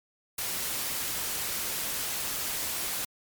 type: noise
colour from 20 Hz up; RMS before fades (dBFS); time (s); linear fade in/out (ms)
white; -32; 0.38-3.05; 5
effects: MP3 96 kbps